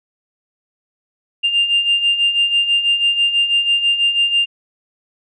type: beating tone pair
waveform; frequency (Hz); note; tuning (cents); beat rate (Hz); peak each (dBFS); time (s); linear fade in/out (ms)
sine; 2794 / 2800.1; F7 / F7; 0 / +4; 6.1; -19 / -13; 1.43-4.46; 20
effects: tanh soft clip ceiling -7 dBFS